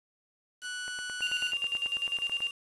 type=tone; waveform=sawtooth; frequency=1480 Hz; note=F#6; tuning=in tune; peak=-31 dBFS; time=0.61-1.54 s; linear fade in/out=50 ms
type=click train; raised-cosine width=0.5 ms; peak=-29 dBFS; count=15; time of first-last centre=0.88-2.405 s; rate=9.18 Hz
type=tone with tremolo; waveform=sine; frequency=2794 Hz; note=F7; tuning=in tune; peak=-27 dBFS; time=1.22-2.51 s; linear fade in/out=2 ms; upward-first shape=square; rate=10 Hz; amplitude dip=70%
effects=resampled to 24000 Hz + 8-bit